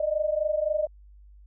sine tone pair together, 598.5 / 622.3 Hz, D5 / D#5, +33 / 0 cents, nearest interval minor second, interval 67 cents, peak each -26 dBFS, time 0-0.87 s, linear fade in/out 5 ms, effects added 50 Hz sine -48 dBFS peak until 1.46 s

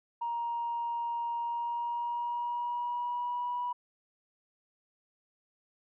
sine tone with pitch glide, 940 to 976 Hz, A#5 to B5, +14 to -21 cents, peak -30 dBFS, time 0.21-3.73 s, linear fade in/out 10 ms, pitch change +65 cents, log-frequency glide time 1.39-3.62 s, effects tanh soft clip ceiling -26 dBFS

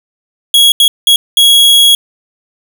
45% pulse tone bursts at uneven times, 3322 Hz, G#7, in tune, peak -3 dBFS, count 4, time 0.54-0.72 / 0.8-0.88 / 1.07-1.16 / 1.37-1.95 s, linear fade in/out 2 ms, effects 7-bit

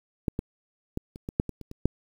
clicks, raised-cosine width 3 ms, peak -12 / -15 / -16 / -28 / -20 / -8 / -20 / -28 / -27 / -8 dBFS, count 10, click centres 0.282 / 0.391 / 0.974 / 1.159 / 1.289 / 1.399 / 1.493 / 1.613 / 1.714 / 1.856 s, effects 8-bit

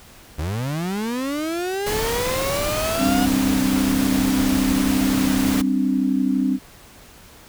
35% pulse linear sweep, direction up, 69.9 to 730 Hz, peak -21 dBFS, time 0.38-3.26 s, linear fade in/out 10 ms
pink noise, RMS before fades -26 dBFS, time 1.86-5.62 s, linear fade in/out 10 ms
sine chord, G suspended fourth, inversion none, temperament equal, 196 / 261.6 / 293.7 Hz, G3 / C4 / D4, 0 / 0 / 0 cents, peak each -23 / -19 / -24 dBFS, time 2.97-6.59 s, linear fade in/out 50 ms
effects pink hiss -46 dBFS RMS until 7.48 s

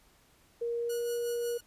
sine tone with pitch glide, 470 to 474.4 Hz, A#4 to A#4, +14 to +30 cents, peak -30 dBFS, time 0.61-1.58 s, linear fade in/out 10 ms, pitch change +16 cents, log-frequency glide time 0.76-1.06 s
5% pulse tone with tremolo, 1457 Hz, F#6, 27 cents flat, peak -29 dBFS, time 0.89-1.61 s, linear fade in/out 10 ms, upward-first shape sine, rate 5.5 Hz, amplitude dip 55%
effects pink hiss -64 dBFS RMS until 1.66 s + resampled to 32000 Hz

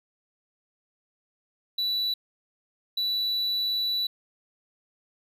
triangle tone bursts at uneven times, 3951 Hz, B7, in tune, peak -23 dBFS, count 2, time 1.78-2.14 / 2.97-4.07 s, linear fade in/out 5 ms, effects none

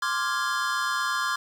square chord, D half-diminished seventh, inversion third, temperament equal, 1046.5 / 1174.7 / 1396.9 / 1661.2 Hz, C6 / D6 / F6 / Ab6, 0 / 0 / 0 / 0 cents, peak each -31 dBFS, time 0.02-1.36 s, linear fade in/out 5 ms, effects low-pass 8000 Hz 12 dB/octave + 8-bit

